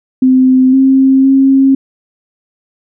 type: tone with pitch steps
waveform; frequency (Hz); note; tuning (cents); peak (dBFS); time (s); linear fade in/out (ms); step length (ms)
sine; 258.5 / 266.4 / 269.4; C4 / C4 / C#4; -21 / +31 / -49; -4; 0.22-1.75; 5; 510
effects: none